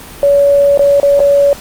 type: tone with dropouts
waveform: sine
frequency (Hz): 566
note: C#5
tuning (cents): +36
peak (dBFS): -5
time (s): 0.23-1.53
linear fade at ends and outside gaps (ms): 1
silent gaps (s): 0.775-0.793 / 1-1.03 / 1.194-1.202
effects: pink hiss -31 dBFS RMS until 1.6 s + Opus 32 kbps